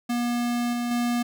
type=tone with level steps; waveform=square; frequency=240 Hz; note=B3; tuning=49 cents flat; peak=-24 / -26 / -23 dBFS; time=0.09-1.23 s; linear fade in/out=10 ms; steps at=0.73 / 0.91 s; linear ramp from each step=2 ms; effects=none